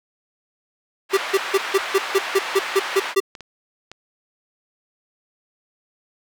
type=band-pass noise; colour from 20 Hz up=white; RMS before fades=-28 dBFS; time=1.09-3.15 s; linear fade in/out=50 ms; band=740 to 2200 Hz; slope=12 dB/octave
type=tone bursts; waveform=square; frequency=390 Hz; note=G4; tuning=9 cents flat; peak=-14 dBFS; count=11; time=1.13-3.203 s; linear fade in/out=10 ms; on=43 ms; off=160 ms
type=clicks; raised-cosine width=0.2 ms; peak=-20 dBFS; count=4; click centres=1.804 / 3.352 / 3.407 / 3.916 s
effects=none

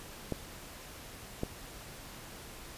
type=clicks; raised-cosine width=2 ms; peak=-19 dBFS; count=2; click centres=0.323 / 1.434 s; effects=pink hiss -48 dBFS RMS until 2.77 s + resampled to 32000 Hz

